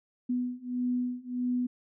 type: beating tone pair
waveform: sine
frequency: 246.9 / 248.5 Hz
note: B3 / B3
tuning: 0 / +11 cents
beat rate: 1.6 Hz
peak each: -32 / -31 dBFS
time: 0.29-1.67 s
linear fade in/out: 10 ms
effects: none